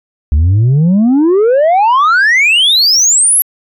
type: exponential sweep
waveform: sine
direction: up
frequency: 69.3 to 11750 Hz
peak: -3 dBFS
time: 0.32-3.42 s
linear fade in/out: 0 ms
effects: tanh soft clip ceiling -5 dBFS